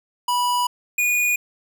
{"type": "tone pair in turn", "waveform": "square", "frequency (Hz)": [980, 2452], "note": ["B5", "D#7"], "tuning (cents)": [-14, -26], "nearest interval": "octave + major third", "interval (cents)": 1588, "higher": "second", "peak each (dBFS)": [-19, -18], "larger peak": "second", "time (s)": [[0.28, 0.67], [0.98, 1.36]], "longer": "first", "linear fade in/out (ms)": 5, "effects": []}